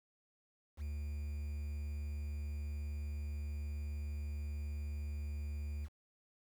triangle tone with quantisation, 73.42 Hz, D2, in tune, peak -36 dBFS, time 0.77-5.89 s, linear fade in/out 50 ms, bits 10, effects none

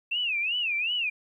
sine tone with vibrato, 2637 Hz, E7, in tune, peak -25 dBFS, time 0.11-1.1 s, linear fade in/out 10 ms, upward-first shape sine, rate 2.7 Hz, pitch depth 210 cents each way, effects 11-bit

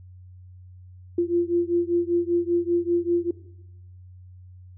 sine beating tone pair, 343.7 / 348.8 Hz, F4 / F4, -28 / -2 cents, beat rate 5.1 Hz, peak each -23 dBFS, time 1.18-3.31 s, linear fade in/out 5 ms, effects noise-tail reverb RT60 0.9 s tail -17 dB re dry + added 91 Hz sine -43 dBFS peak until 4.77 s

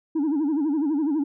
sine tone with vibrato, 298.6 Hz, D4, 29 cents sharp, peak -18 dBFS, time 0.15-1.24 s, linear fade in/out 10 ms, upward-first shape sine, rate 12 Hz, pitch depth 150 cents each way, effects tanh soft clip ceiling -19 dBFS

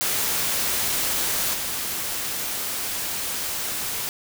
white noise with level steps, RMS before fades -24 / -28 dBFS, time 0.01-4.09 s, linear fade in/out 0 ms, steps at 1.53 s, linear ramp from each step 20 ms, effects none

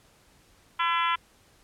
harmonic tone, 337.6 Hz, E4, 41 cents sharp, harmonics 3 / 4 / 5 / 6 / 7 / 8 / 9 / 10, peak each -26 / -28 / -35 / -34 / -35 / -37 / -36 / -37 dBFS, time 0.79-1.16 s, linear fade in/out 10 ms, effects pink hiss -60 dBFS RMS until 1.63 s + low-pass 12000 Hz 12 dB/octave

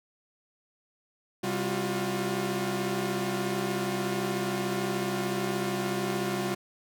sawtooth tone cluster, 130.4 / 196.4 / 342.6 / 359.3 Hz, C3 / G3 / F4 / F4, -5 / +4 / -33 / +49 cents, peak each -33 / -28 / -33 / -28 dBFS, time 1.43-6.55 s, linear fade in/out 10 ms, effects none

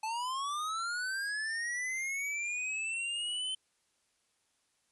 square linear sweep, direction up, 860 to 3078 Hz, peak -34 dBFS, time 0.03-3.55 s, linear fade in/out 5 ms, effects white hiss -75 dBFS RMS until 4.91 s + resampled to 24000 Hz

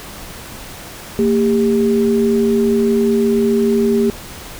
sine tone pair together, 228.2 / 400 Hz, A#3 / G4, -37 / +35 cents, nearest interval minor seventh, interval 972 cents, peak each -14 dBFS, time 1.19-4.1 s, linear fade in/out 0 ms, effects pink hiss -33 dBFS RMS until 4.59 s

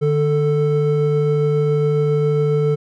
triangle tone pair together, 149.5 / 441.2 Hz, D3 / A4, +31 / +5 cents, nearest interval octave + perfect fifth, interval 1874 cents, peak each -15 dBFS, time 0.01-2.76 s, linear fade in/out 20 ms, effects none

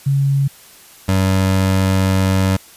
sine / 25% pulse tone pair in turn, 138.59 / 95.13 Hz, C#3 / F#2, 0 / +49 cents, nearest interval perfect fifth, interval 651 cents, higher first, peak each -12 / -9 dBFS, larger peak second, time 0.06-0.48 / 1.08-2.57 s, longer second, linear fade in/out 10 ms, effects white hiss -43 dBFS RMS until 2.76 s + resampled to 32000 Hz

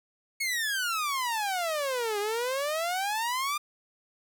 sawtooth exponential two-way sweep, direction down then up, 2217 to 403 to 1215 Hz, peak -24 dBFS, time 0.4-3.58 s, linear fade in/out 10 ms, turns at 2.19 s, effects none

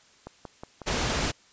click train, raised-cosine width 1 ms, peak -24 dBFS, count 4, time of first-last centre 0.27-0.817 s, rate 5.48 Hz
pink noise, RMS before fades -27 dBFS, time 0.86-1.32 s, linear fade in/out 20 ms
effects white hiss -58 dBFS RMS until 1.52 s + resampled to 16000 Hz

